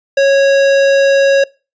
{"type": "tone with tanh clipping", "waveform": "sine", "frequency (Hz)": 551, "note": "C#5", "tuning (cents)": -11, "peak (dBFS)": -9, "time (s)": [0.17, 1.44], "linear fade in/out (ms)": 5, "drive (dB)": 18, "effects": ["noise-tail reverb RT60 0.3 s tail -23 dB re dry", "resampled to 16000 Hz"]}